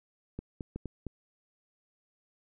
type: clicks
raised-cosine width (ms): 3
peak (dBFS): -24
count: 5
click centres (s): 0.39 / 0.608 / 0.76 / 0.857 / 1.067
effects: none